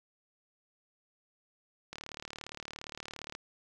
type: click train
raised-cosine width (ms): 0.2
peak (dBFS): -24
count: 54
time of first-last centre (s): 1.93-3.351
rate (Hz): 37.3
effects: none